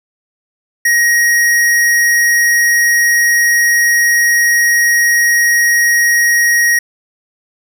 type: tone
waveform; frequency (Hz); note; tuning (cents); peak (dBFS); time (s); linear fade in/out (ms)
square; 1887; A#6; +21; -9; 0.85-6.79; 5
effects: none